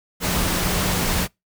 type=tone in noise; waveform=sine; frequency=180 Hz; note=F#3; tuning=47 cents flat; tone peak=-27 dBFS; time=0.2-1.28 s; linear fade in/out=50 ms; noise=pink; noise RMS=-22 dBFS; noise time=0.2-1.28 s; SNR=-8 dB; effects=noise-tail reverb RT60 0.2 s tail -26 dB re dry